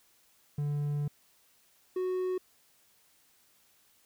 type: tone pair in turn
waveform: triangle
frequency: 145.9 / 368.7 Hz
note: D3 / F#4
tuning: -11 / -6 cents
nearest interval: octave + major third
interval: 1605 cents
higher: second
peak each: -27 dBFS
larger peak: neither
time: 0.58-1.08 / 1.96-2.38 s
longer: first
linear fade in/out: 5 ms
effects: white hiss -66 dBFS RMS until 4.05 s